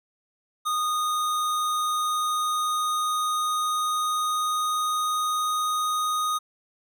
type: tone with pitch glide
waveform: square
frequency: 1234 to 1241.9 Hz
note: D#6 to D#6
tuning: -15 to -4 cents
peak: -24 dBFS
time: 0.65-6.39 s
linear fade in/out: 20 ms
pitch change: +11 cents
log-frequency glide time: 1.35-5.46 s
effects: none